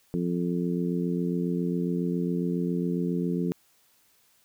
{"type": "harmonic tone", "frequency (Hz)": 87.31, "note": "F2", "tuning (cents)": 0, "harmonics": [2, 3, 4, 5], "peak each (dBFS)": [-27, -31, -33, -35], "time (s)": [0.14, 3.52], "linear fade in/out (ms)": 0, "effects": ["white hiss -64 dBFS RMS until 4.44 s"]}